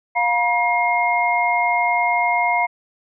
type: tone cluster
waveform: sine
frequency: 707 / 958 / 2134 Hz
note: F5 / A#5 / C7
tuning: +21 / +47 / +34 cents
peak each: -20 dBFS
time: 0.15-2.67 s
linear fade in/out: 20 ms
effects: none